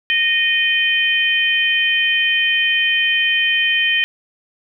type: harmonic tone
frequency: 618 Hz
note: D#5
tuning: 12 cents flat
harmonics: 3 / 4 / 5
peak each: -18 / -18 / -18 dBFS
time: 0.1-4.04 s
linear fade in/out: 0 ms
effects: none